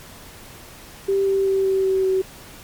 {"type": "tone with pitch steps", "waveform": "sine", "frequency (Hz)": [392, 389.3, 386.6, 383.9, 381.3, 378.6], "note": ["G4", "G4", "G4", "G4", "G4", "F#4"], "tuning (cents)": [0, -12, -24, -36, -48, 40], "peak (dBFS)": -16, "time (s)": [1.08, 2.22], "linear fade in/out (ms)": 10, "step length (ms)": 190, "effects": ["pink hiss -42 dBFS RMS until 2.63 s", "MP3 96 kbps"]}